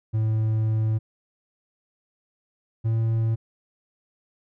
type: tone pair in turn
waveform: triangle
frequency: 109.8 / 112.82 Hz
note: A2 / A2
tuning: -3 / +44 cents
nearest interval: unison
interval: 47 cents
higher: second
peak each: -18 dBFS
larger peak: neither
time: 0.13-0.99 / 2.84-3.36 s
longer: first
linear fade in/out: 20 ms
effects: none